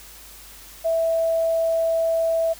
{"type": "tone", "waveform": "sine", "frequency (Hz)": 657, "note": "E5", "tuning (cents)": -6, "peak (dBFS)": -18, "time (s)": [0.84, 2.54], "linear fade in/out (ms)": 20, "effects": ["added 50 Hz sine -49 dBFS peak until 2.59 s", "white hiss -44 dBFS RMS until 2.59 s"]}